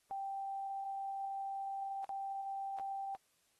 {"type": "tone with dropouts", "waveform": "sine", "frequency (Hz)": 784, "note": "G5", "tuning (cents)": 0, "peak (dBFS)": -38, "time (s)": [0.11, 3.15], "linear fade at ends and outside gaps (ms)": 0, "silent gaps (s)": [[2.044, 2.092], [2.787, 2.797]], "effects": ["white hiss -75 dBFS RMS until 3.59 s", "AAC 32 kbps"]}